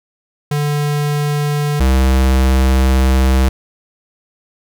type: tone pair in turn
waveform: square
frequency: 146.83 / 65.41 Hz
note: D3 / C2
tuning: 0 / 0 cents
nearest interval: octave + major second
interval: 1400 cents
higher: first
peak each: -15 / -10 dBFS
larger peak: second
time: 0.51-1.8 / 1.8-3.49 s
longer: second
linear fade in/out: 5 ms
effects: none